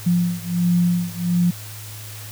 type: beating tone pair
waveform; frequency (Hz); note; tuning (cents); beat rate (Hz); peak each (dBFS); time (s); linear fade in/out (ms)
sine; 174.61 / 176.01; F3 / F3; 0 / +14; 1.4; -19 / -20; 0.06-1.51; 10
effects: added 106 Hz sine -35 dBFS peak until 2.31 s + white hiss -38 dBFS RMS until 2.31 s